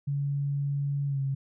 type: tone with pitch glide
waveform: sine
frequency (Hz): 141.5 to 136.36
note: C#3 to C#3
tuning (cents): +36 to -28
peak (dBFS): -26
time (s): 0.07-1.35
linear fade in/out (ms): 10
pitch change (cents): -64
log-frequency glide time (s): 1.07-1.2
effects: none